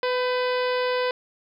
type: harmonic tone with a mistuned harmonic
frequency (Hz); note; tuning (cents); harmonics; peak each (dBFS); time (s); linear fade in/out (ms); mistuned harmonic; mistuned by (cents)
500; B4; +21; 1 / 2 / 3 / 4 / 5 / 6 / 7 / 8 / 9 / 10; -23 / -29 / -33 / -35 / -37 / -39 / -40 / -41 / -42 / -43; 0.03-1.11; 2; 3; +40
effects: 10-bit